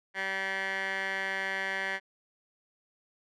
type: tone with band-pass filter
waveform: 15% pulse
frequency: 192.8 Hz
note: G3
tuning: 28 cents flat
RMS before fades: -33 dBFS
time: 0.14-2 s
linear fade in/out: 50 ms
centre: 1800 Hz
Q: 2.7
effects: none